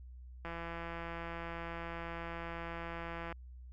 click train, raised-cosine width 0.5 ms, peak -28 dBFS, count 484, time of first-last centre 0.45-3.325 s, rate 168 Hz, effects added 62 Hz sine -48 dBFS peak until 3.72 s

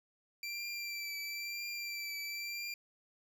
25% pulse tone with vibrato, 2349 Hz, D7, in tune, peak -35 dBFS, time 0.43-2.74 s, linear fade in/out 2 ms, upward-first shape triangle, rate 1 Hz, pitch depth 30 cents each way, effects none

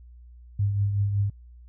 sine tone with tremolo, 101.1 Hz, G#2, 46 cents flat, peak -19 dBFS, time 0.59-1.3 s, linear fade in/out 5 ms, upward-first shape triangle, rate 5.3 Hz, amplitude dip 50%, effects added 60 Hz sine -45 dBFS peak until 1.68 s

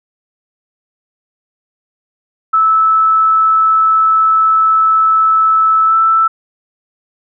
sine tone with pitch glide, 1308 to 1323.2 Hz, E6 to E6, -14 to +6 cents, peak -7 dBFS, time 2.53-6.28 s, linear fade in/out 10 ms, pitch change +20 cents, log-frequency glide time 5.86-5.95 s, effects none

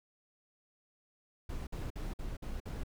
brown noise bursts, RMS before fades -39 dBFS, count 6, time 1.49-2.835 s, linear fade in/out 5 ms, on 180 ms, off 53 ms, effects none

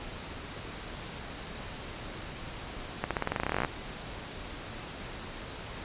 accelerating click train, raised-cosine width 0.5 ms, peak -13 dBFS, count 19, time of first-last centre 3.04-3.648 s, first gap 67 ms, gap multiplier 0.91, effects pink hiss -41 dBFS RMS until 5.84 s + resampled to 8000 Hz

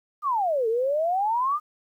sine exponential two-way sweep, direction down then up, 1244.5 to 436.1 to 1244.5 Hz, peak -21 dBFS, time 0.22-1.6 s, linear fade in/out 50 ms, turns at 0.68 s, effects 10-bit

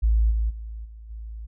sine tone with level steps, 55 Hz, A1, in tune, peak -16 / -20 / -32 / -39 / -33 dBFS, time 0.02-1.47 s, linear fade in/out 20 ms, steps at 0.3 / 0.49 / 0.84 / 1.09 s, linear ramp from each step 20 ms, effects none

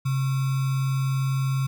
sine tone with sample-and-hold, 133.8 Hz, C3, 39 cents sharp, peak -21 dBFS, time 0.05-1.67 s, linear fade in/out 10 ms, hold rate 1225 Hz, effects none

